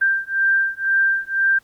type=beating tone pair; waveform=sine; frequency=1578 / 1580 Hz; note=G6 / G6; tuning=+11 / +13 cents; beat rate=2 Hz; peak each=-19 dBFS; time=0.01-1.59 s; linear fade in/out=10 ms; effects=pink hiss -58 dBFS RMS until 1.63 s + Opus 32 kbps